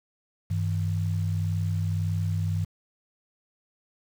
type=tone pair together; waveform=sine; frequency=98 / 159.79 Hz; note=G2 / D#3; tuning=0 / +46 cents; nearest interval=minor sixth; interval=846 cents; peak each=-25 / -30 dBFS; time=0.5-2.65 s; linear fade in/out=10 ms; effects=8-bit